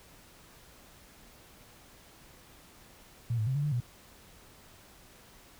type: tone with pitch steps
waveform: sine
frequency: 117.4 / 108.3 / 131.6 / 144.3 / 148.5 / 121.6 Hz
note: A#2 / A2 / C3 / D3 / D3 / B2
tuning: +13 / -27 / +10 / -30 / +20 / -26 cents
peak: -27 dBFS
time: 3.3-3.804 s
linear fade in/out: 5 ms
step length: 84 ms
effects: pink hiss -56 dBFS RMS until 5.59 s